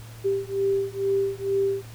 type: beating tone pair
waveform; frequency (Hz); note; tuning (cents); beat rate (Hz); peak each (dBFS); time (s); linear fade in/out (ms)
sine; 392 / 394.2; G4 / G4; 0 / +10; 2.2; -25; 0.24-1.83; 20
effects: added 113 Hz sine -40 dBFS peak until 1.94 s + pink hiss -48 dBFS RMS until 1.94 s